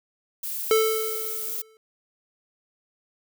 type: noise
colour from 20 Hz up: violet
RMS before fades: -31 dBFS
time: 0.43-1.62 s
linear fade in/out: 5 ms
type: tone with exponential decay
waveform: square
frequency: 440 Hz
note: A4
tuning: in tune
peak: -16 dBFS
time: 0.71-1.77 s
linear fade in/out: 1 ms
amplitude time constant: 230 ms
effects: none